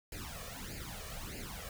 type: noise with flanger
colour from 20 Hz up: pink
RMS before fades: -44 dBFS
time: 0.12-1.69 s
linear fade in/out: 2 ms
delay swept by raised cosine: 0.42 to 1.72 ms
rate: 1.6 Hz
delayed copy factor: +0.85
effects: none